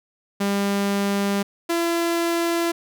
sawtooth tone pair in turn, 200 / 338.3 Hz, G3 / E4, +35 / +45 cents, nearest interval major sixth, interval 910 cents, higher second, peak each -16 dBFS, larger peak neither, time 0.4-1.43 / 1.69-2.72 s, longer neither, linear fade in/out 10 ms, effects none

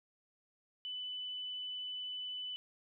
sine tone, 2996 Hz, F#7, 21 cents sharp, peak -39 dBFS, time 0.85-2.56 s, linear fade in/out 0 ms, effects none

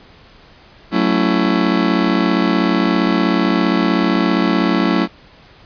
40% pulse chord, F# minor seventh, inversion none, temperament just, 185 / 222 / 277.5 / 333 Hz, F#3 / A3 / C#4 / E4, 0 / +16 / +2 / +18 cents, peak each -18 dBFS, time 0.91-5.08 s, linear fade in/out 50 ms, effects pink hiss -45 dBFS RMS until 5.65 s + resampled to 11025 Hz

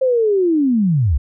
sine linear sweep, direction down, 534 to 57.9 Hz, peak -12 dBFS, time 0.01-1.18 s, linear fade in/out 10 ms, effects none

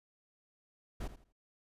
brown noise with echo, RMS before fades -37 dBFS, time 1-1.08 s, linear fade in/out 10 ms, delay 82 ms, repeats 3, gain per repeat -12 dB, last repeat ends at 1.326 s, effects resampled to 32000 Hz

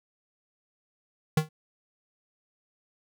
square tone with exponential decay, 155.56 Hz, D#3, in tune, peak -18 dBFS, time 1.37-1.49 s, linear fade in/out 5 ms, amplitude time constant 25 ms, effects none

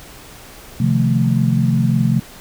sine chord, F dominant seventh, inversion second, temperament equal, 130.81 / 155.56 / 174.61 / 220 Hz, C3 / Eb3 / F3 / A3, 0 / 0 / 0 / 0 cents, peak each -16 / -21 / -19 / -18 dBFS, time 0.8-2.2 s, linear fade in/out 5 ms, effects pink hiss -39 dBFS RMS until 2.4 s

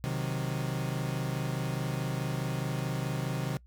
40% pulse chord, C diminished, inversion none, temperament equal, 130.81 / 155.56 / 185 Hz, C3 / Eb3 / Gb3, 0 / 0 / 0 cents, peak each -32 / -34 / -38 dBFS, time 0.04-3.57 s, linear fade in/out 0 ms, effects noise-tail reverb RT60 0.1 s tail -23 dB re dry + added 60 Hz sine -53 dBFS peak until 3.66 s

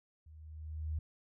sine tone with level ramp, 77.78 Hz, D#2, in tune, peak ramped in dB -53 to -32 dBFS, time 0.26-0.99 s, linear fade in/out 5 ms, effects none

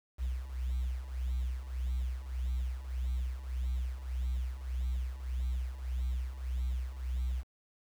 sine beating tone pair, 61.74 / 63.44 Hz, B1 / B1, 0 / +47 cents, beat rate 1.7 Hz, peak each -36 / -32 dBFS, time 0.18-7.44 s, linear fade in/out 50 ms, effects tanh soft clip ceiling -28 dBFS + 9-bit

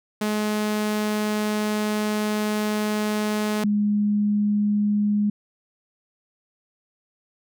sawtooth / sine tone pair in turn, 211.8 / 207.3 Hz, G#3 / G#3, +34 / -3 cents, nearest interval unison, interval 37 cents, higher first, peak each -18 dBFS, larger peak neither, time 0.21-3.64 / 3.64-5.3 s, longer first, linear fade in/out 5 ms, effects none

